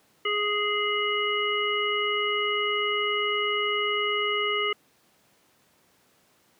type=harmonic tone; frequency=416.1 Hz; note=G#4; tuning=3 cents sharp; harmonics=1 / 3 / 5 / 7; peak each=-29 / -29 / -29 / -29 dBFS; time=0.25-4.73 s; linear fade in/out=5 ms; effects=pink hiss -63 dBFS RMS until 6.59 s + high-pass 150 Hz 12 dB/octave